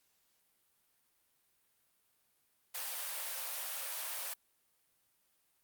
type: high-pass noise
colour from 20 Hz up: white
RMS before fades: -40 dBFS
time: 2.74-4.34 s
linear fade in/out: 10 ms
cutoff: 500 Hz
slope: 96 dB/octave
effects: white hiss -75 dBFS RMS until 5.63 s + Opus 48 kbps